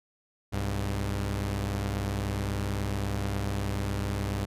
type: tone pair together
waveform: sawtooth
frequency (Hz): 63.8 / 100.36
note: C2 / G2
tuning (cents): -43 / +41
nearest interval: minor sixth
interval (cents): 784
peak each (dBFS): -29 / -26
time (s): 0.52-4.46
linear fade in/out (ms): 20
effects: resampled to 32000 Hz